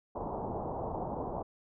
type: low-pass noise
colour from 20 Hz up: white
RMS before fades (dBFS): -37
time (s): 0.15-1.43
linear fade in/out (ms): 10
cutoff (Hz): 950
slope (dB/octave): 48
effects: none